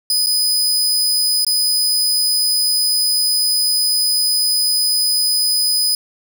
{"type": "tone with dropouts", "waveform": "sawtooth", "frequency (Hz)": 4994, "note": "D#8", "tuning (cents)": 6, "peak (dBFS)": -11, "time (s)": [0.1, 5.95], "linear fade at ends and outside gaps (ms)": 2, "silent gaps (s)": [[0.262, 0.268], [1.448, 1.466]], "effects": ["8-bit"]}